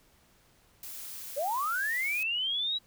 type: noise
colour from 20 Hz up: blue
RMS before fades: -42 dBFS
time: 0.83-2.23 s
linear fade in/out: 2 ms
type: linear sweep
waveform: sine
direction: up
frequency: 521 to 3921 Hz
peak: -28 dBFS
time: 1.36-2.79 s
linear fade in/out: 20 ms
effects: pink hiss -64 dBFS RMS until 2.86 s